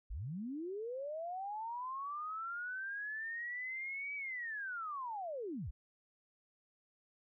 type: linear two-way sweep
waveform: sine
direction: up then down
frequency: 38.23 to 2298 to 38.23 Hz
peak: -39 dBFS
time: 0.1-5.71 s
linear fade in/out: 10 ms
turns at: 4.15 s
effects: none